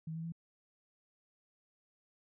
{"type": "tone with pitch steps", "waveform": "sine", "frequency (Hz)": [160, 163.17, 166.41], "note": ["D#3", "E3", "E3"], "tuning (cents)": [49, -17, 17], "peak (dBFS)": -38, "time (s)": [0.07, 0.322], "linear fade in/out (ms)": 5, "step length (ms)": 84, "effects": []}